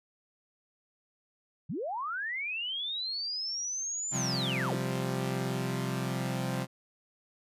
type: linear two-way sweep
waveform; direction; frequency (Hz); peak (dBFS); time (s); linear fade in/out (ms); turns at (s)
sine; up then down; 115.6 to 7200 to 134.9; -32; 1.69-4.76; 10; 4.12
type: chord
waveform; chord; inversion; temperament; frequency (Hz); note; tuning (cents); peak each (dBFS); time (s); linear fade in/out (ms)
sawtooth; C suspended fourth; none; equal; 130.81 / 174.61 / 196; C3 / F3 / G3; 0 / 0 / 0; -29 / -32 / -33; 4.11-6.67; 50
effects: resampled to 32000 Hz